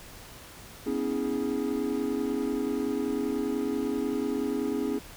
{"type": "chord", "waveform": "triangle", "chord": "C# minor seventh", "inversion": "third", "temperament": "equal with one note detuned", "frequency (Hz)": [246.9, 277.2, 323, 415.3], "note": ["B3", "C#4", "E4", "G#4"], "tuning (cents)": [0, 0, -35, 0], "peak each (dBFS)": [-31, -29, -32, -30], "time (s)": [0.86, 4.99], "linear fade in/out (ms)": 10, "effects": ["pink hiss -47 dBFS RMS until 5.16 s"]}